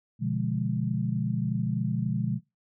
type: chord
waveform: sine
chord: B diminished seventh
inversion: none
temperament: equal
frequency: 123.47 / 146.83 / 174.61 / 207.7 Hz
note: B2 / D3 / F3 / Ab3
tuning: 0 / 0 / 0 / 0 cents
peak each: -30 / -32 / -31 / -31 dBFS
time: 0.19-2.4 s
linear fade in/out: 50 ms
effects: noise-tail reverb RT60 0.2 s tail -19 dB re dry